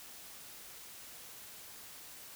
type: silence
effects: white hiss -51 dBFS RMS until 2.35 s